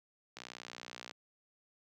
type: click train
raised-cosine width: 0.2 ms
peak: -27 dBFS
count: 46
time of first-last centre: 0.37-1.111 s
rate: 60.7 Hz
effects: high-pass 150 Hz 12 dB/octave